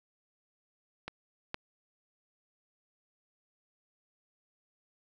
clicks, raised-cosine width 0.3 ms, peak -22 / -18 dBFS, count 2, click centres 1.08 / 1.544 s, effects none

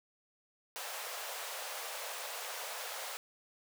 pink high-pass noise, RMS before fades -42 dBFS, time 0.76-3.17 s, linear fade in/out 0 ms, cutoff 490 Hz, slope 48 dB/octave, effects none

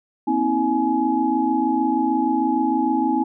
sine tone cluster, 238.9 / 265.4 / 321.7 / 843 Hz, A#3 / C4 / E4 / G#5, +43 / +25 / -42 / +26 cents, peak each -26 / -22 / -22 / -22 dBFS, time 0.27-3.24 s, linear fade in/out 10 ms, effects none

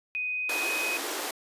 sine tone with pitch glide, 2497 to 2514 Hz, D#7 to D#7, +6 to +17 cents, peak -28 dBFS, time 0.15-0.97 s, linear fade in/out 0 ms, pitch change +11 cents, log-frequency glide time 0.31-0.76 s
pink high-pass noise, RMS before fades -33 dBFS, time 0.49-1.31 s, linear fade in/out 5 ms, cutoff 300 Hz, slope 48 dB/octave
effects resampled to 32000 Hz

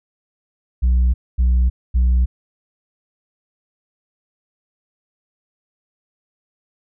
sine tone bursts, 61.74 Hz, B1, in tune, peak -9 dBFS, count 3, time 0.82-2.26 s, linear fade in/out 20 ms, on 320 ms, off 240 ms, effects tanh soft clip ceiling -11 dBFS

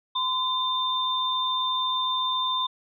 sine tone pair together, 1024 / 3593 Hz, C6 / A7, -38 / +36 cents, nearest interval octave + minor seventh, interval 2174 cents, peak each -26 dBFS, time 0.15-2.67 s, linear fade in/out 10 ms, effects none

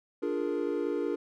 triangle chord, Bb dominant seventh, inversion first, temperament equal, 293.7 / 349.2 / 415.3 / 466.2 Hz, D4 / F4 / Ab4 / Bb4, 0 / 0 / 0 / 0 cents, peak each -32 dBFS, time 0.22-1.16 s, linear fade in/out 10 ms, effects none

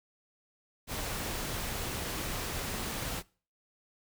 pink noise, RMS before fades -36 dBFS, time 0.87-3.23 s, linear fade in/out 50 ms, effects noise-tail reverb RT60 0.4 s tail -23 dB re dry

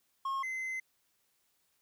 triangle tone pair in turn, 1081 / 2057 Hz, C#6 / C7, -44 / -30 cents, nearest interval major seventh, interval 1114 cents, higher second, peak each -30 / -33 dBFS, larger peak first, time 0.25-0.43 / 0.43-0.8 s, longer second, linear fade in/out 5 ms, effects white hiss -75 dBFS RMS until 1.81 s

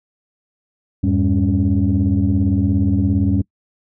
sine tone cluster, 84.7 / 102 / 200.1 / 278.8 Hz, E2 / G#2 / G3 / C#4, +48 / -31 / +36 / +10 cents, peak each -18 dBFS, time 1.03-3.42 s, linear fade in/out 10 ms, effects noise-tail reverb RT60 0.1 s tail -25 dB re dry + tanh soft clip ceiling -7 dBFS

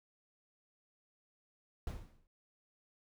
brown noise with exponential decay, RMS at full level -36 dBFS, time 1.87-2.27 s, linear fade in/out 1 ms, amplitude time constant 85 ms, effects none

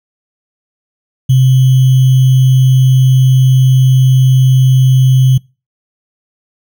sine tone with sample-and-hold, 130 Hz, C3, 11 cents flat, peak -4 dBFS, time 1.29-5.38 s, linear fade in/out 10 ms, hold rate 3150 Hz, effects noise-tail reverb RT60 0.3 s tail -25 dB re dry

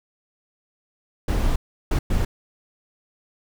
brown noise bursts at uneven times, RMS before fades -20 dBFS, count 3, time 1.28-1.56 / 1.91-1.99 / 2.1-2.25 s, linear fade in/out 5 ms, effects none

